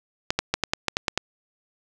clicks, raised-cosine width 0.2 ms, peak -4 dBFS, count 9, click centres 0.305 / 0.39 / 0.54 / 0.637 / 0.735 / 0.883 / 0.969 / 1.082 / 1.176 s, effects none

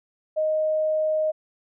sine tone, 622.3 Hz, D#5, in tune, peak -20 dBFS, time 0.36-1.32 s, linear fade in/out 20 ms, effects none

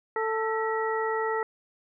harmonic tone with a mistuned harmonic, 442.4 Hz, A4, 9 cents sharp, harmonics 1 / 2 / 3 / 4, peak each -28 / -31 / -33 / -34 dBFS, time 0.16-1.43 s, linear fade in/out 2 ms, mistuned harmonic 4, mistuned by +140 cents, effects none

